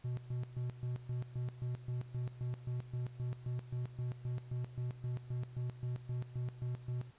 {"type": "tone with tremolo", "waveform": "triangle", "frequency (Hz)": 123.5, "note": "B2", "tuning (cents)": 0, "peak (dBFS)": -33, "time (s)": [0.04, 7.11], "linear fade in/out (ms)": 10, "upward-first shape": "square", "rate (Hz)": 3.8, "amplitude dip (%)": 80, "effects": ["pink hiss -66 dBFS RMS until 7.18 s", "resampled to 8000 Hz"]}